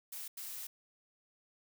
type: noise bursts at uneven times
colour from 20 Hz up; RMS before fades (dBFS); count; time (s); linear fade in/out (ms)
blue; -44; 2; 0.12-0.28 / 0.37-0.67; 5
effects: none